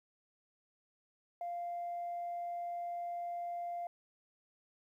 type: tone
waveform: sine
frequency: 696 Hz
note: F5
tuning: 6 cents flat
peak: -36 dBFS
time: 1.41-3.87 s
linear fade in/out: 2 ms
effects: tanh soft clip ceiling -34 dBFS + 12-bit